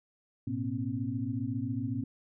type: tone cluster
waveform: sine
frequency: 107.8 / 122.3 / 240.6 / 268.1 Hz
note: A2 / B2 / B3 / C4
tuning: -35 / -16 / -45 / +42 cents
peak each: -36 / -37 / -37 / -35 dBFS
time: 0.47-2.04 s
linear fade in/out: 5 ms
effects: none